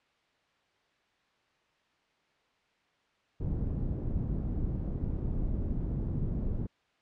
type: low-pass noise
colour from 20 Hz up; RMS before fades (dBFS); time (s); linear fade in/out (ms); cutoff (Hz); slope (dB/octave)
pink; -32; 3.4-6.67; 10; 220; 12
effects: white hiss -70 dBFS RMS until 7.01 s + low-pass 3000 Hz 12 dB/octave